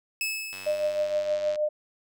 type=tone with exponential decay; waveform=sawtooth; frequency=2600 Hz; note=E7; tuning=24 cents flat; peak=-22 dBFS; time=0.21-1.36 s; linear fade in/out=1 ms; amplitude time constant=250 ms
type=click train; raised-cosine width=0.2 ms; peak=-24 dBFS; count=99; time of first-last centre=0.53-1.557 s; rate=95.4 Hz
type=tone with tremolo; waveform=sine; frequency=604 Hz; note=D5; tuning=48 cents sharp; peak=-21 dBFS; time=0.66-1.69 s; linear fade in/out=10 ms; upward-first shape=triangle; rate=6.4 Hz; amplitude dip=65%
effects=none